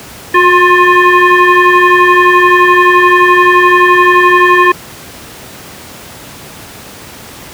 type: tone with frequency modulation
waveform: sine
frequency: 349.2 Hz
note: F4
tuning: in tune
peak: -3 dBFS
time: 0.34-4.72 s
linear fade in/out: 5 ms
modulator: 710 Hz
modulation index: 2.5
effects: pink hiss -30 dBFS RMS until 7.53 s + high-pass 80 Hz 12 dB/octave